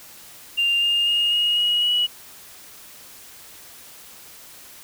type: tone with pitch steps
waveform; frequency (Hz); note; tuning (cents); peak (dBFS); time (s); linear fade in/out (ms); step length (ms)
sine; 2794 / 2820 / 2846 / 2873 / 2899 / 2926; F7 / F7 / F7 / F7 / F#7 / F#7; 0 / +16 / +32 / +48 / -36 / -20; -16; 0.57-2.07; 20; 250
effects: tanh soft clip ceiling -13 dBFS + white hiss -44 dBFS RMS until 4.83 s